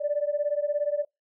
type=beating tone pair; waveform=sine; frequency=579 / 596 Hz; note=D5 / D5; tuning=-25 / +25 cents; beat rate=17 Hz; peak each=-26 / -27 dBFS; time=0-1.05 s; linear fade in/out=20 ms; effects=noise-tail reverb RT60 0.2 s tail -25 dB re dry + tanh soft clip ceiling -16 dBFS